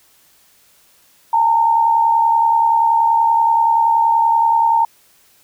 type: tone pair together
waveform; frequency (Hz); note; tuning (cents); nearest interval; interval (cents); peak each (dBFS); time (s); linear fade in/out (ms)
sine; 844 / 914.5; G#5 / A#5; +28 / -33; minor second; 139; -20 / -11; 1.33-4.85; 5
effects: white hiss -53 dBFS RMS until 5.43 s